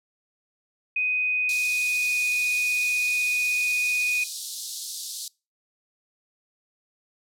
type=tone with pitch glide; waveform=sine; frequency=2499 to 2479 Hz; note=D#7 to D#7; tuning=+7 to -7 cents; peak=-22 dBFS; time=0.96-4.24 s; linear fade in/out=5 ms; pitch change=-14 cents; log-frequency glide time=1.19-2.22 s
type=high-pass noise; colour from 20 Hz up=pink; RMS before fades=-33 dBFS; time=1.49-5.28 s; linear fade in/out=2 ms; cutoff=3800 Hz; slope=48 dB/octave
effects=noise-tail reverb RT60 0.3 s tail -25 dB re dry + low-pass 12000 Hz 12 dB/octave